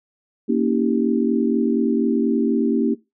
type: chord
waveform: sine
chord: A# diminished seventh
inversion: none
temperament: equal with one note detuned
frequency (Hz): 233.1 / 277.2 / 321.5 / 392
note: A#3 / C#4 / E4 / G4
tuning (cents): 0 / 0 / -43 / 0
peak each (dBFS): -19 / -22 / -23 / -24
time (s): 0.48-2.95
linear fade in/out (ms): 20
effects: noise-tail reverb RT60 0.2 s tail -17 dB re dry